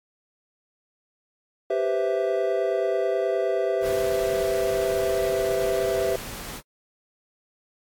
triangle chord, C major seventh, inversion second, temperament equal, 392 / 493.9 / 523.3 / 659.3 Hz, G4 / B4 / C5 / E5, 0 / 0 / 0 / 0 cents, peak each -24 / -27 / -27 / -24 dBFS, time 1.7-6.16 s, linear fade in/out 5 ms
pink noise, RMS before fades -36 dBFS, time 3.81-6.62 s, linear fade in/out 50 ms
effects AAC 64 kbps

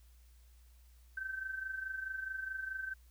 sine tone with amplitude modulation, 1546 Hz, G6, 24 cents flat, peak -35 dBFS, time 1.17-2.94 s, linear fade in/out 5 ms, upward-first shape sine, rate 24.7 Hz, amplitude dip 65%, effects added 60 Hz sine -58 dBFS peak until 3.1 s + white hiss -71 dBFS RMS until 3.1 s

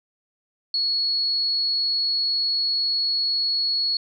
sine tone, 4358 Hz, C#8, 30 cents flat, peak -20 dBFS, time 0.74-3.97 s, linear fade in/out 2 ms, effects none

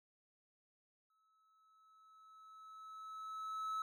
triangle tone with exponential growth, 1298 Hz, E6, 27 cents flat, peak -35 dBFS, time 1.1-3.82 s, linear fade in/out 2 ms, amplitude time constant 590 ms, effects none

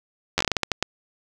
slowing click train, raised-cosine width 0.2 ms, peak -3 dBFS, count 11, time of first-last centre 0.38-0.826 s, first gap 11 ms, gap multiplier 1.29, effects none

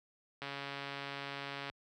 click train, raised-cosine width 0.3 ms, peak -25 dBFS, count 180, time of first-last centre 0.42-1.699 s, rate 140 Hz, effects high-pass 60 Hz 12 dB/octave

